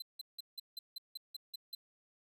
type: tone bursts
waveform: 45% pulse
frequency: 4060 Hz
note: B7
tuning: 47 cents sharp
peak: -40 dBFS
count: 10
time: 0-1.75 s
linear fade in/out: 5 ms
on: 22 ms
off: 170 ms
effects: none

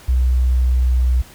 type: tone with pitch glide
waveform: sine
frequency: 63 to 62.49 Hz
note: B1 to B1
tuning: +35 to +21 cents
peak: -12 dBFS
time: 0.08-1.22 s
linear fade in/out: 10 ms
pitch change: -14 cents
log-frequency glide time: 0.31-0.96 s
effects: pink hiss -43 dBFS RMS until 1.34 s

